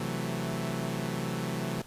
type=chord; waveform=sawtooth; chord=F# half-diminished seventh; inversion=second; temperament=equal; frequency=130.81 / 164.81 / 185 / 220 Hz; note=C3 / E3 / F#3 / A3; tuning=0 / 0 / 0 / 0 cents; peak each=-32 / -32 / -33 / -33 dBFS; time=0-1.82 s; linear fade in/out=5 ms; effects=pink hiss -52 dBFS RMS until 1.86 s + resampled to 32000 Hz